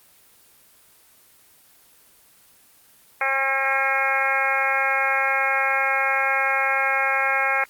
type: harmonic tone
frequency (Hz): 269.8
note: C#4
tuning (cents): -47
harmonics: 2 / 3 / 4 / 5 / 6 / 7 / 8 / 9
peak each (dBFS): -30 / -26 / -30 / -27 / -25 / -30 / -24 / -29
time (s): 3.21-7.64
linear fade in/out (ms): 2
effects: white hiss -54 dBFS RMS until 7.69 s + Opus 24 kbps